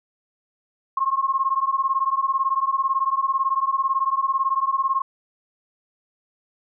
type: beating tone pair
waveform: sine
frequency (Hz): 1067 / 1085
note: C6 / C#6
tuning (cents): +34 / -37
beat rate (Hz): 18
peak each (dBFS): -22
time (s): 0.97-5.02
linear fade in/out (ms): 5
effects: none